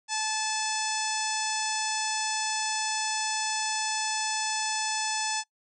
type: harmonic tone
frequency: 869 Hz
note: A5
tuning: 22 cents flat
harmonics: 1 / 2 / 3 / 4 / 5 / 6 / 7 / 8 / 9 / 10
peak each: -32 / -36 / -37 / -39 / -40 / -35 / -37 / -37 / -39 / -41 dBFS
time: 0.08-5.44 s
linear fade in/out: 50 ms
effects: noise-tail reverb RT60 0.1 s tail -22 dB re dry